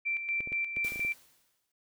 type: tone with tremolo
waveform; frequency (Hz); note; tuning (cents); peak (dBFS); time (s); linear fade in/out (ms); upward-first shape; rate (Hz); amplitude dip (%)
sine; 2348; D7; -1; -28; 0.05-1.14; 20; square; 4.2; 55
type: clicks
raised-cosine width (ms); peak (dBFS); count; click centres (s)
2; -32; 9; 0.405 / 0.474 / 0.52 / 0.77 / 0.848 / 0.921 / 0.959 / 0.995 / 1.049
type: noise with exponential decay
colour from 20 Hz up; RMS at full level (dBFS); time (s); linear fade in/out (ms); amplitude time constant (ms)
white; -43; 0.84-1.72; 5; 190
effects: none